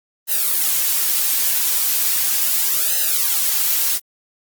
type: noise with flanger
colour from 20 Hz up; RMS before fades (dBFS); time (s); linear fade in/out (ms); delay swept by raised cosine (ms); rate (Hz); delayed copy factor
blue; -18; 0.27-4; 50; 0.87 to 6.37; 0.37; -1
effects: Opus 32 kbps